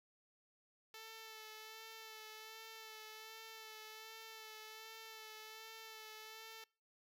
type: tone with vibrato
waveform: 5% pulse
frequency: 440 Hz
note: A4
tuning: in tune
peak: -40 dBFS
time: 0.94-6.64 s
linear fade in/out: 2 ms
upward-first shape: sine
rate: 1.3 Hz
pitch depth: 23 cents each way
effects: noise-tail reverb RT60 0.4 s tail -25 dB re dry